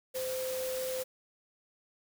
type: tone in noise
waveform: sine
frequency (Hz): 516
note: C5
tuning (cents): -24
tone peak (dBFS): -33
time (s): 0.14-1.04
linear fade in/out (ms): 20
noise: white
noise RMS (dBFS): -41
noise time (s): 0.14-1.04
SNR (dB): +5
effects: none